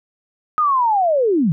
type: linear sweep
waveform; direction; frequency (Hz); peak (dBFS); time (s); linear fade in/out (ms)
sine; down; 1263 to 142.4; -13; 0.58-1.52; 0
effects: none